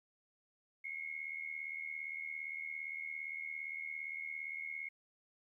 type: tone with amplitude modulation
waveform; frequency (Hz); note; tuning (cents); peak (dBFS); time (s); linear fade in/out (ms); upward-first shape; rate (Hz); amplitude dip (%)
sine; 2169; C#7; -38; -37; 0.84-4.89; 10; sine; 77.5; 75
effects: 13-bit